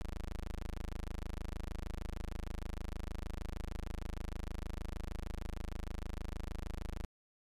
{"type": "tone", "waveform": "20% pulse", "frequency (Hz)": 26.46, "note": "G#0", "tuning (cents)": 33, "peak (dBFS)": -34, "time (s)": [0.01, 7.05], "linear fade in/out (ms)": 0, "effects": ["resampled to 32000 Hz", "10-bit"]}